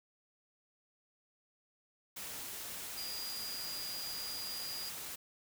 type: tone in noise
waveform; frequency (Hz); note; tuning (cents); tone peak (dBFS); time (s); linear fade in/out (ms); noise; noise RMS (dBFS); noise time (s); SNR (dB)
sine; 4855; D#8; -43; -41; 2.97-4.9; 10; white; -44; 2.16-5.16; 0
effects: none